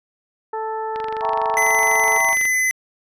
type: harmonic tone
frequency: 440 Hz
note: A4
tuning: in tune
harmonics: 1 / 2 / 3 / 4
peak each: -27 / -25 / -35 / -40 dBFS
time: 0.53-2.18 s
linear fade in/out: 5 ms
type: click train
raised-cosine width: 0.3 ms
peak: -16 dBFS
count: 37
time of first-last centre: 0.96-2.454 s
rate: 24.1 Hz
type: chord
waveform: sine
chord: E diminished seventh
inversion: none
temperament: equal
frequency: 659.3 / 784 / 932.3 / 1108.7 Hz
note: E5 / G5 / Bb5 / Db6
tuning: 0 / 0 / 0 / 0 cents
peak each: -26 / -26 / -22 / -27 dBFS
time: 1.2-2.36 s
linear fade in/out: 50 ms
type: tone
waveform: square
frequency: 2024 Hz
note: B6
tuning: 42 cents sharp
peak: -17 dBFS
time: 1.57-2.71 s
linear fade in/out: 0 ms
effects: resampled to 32000 Hz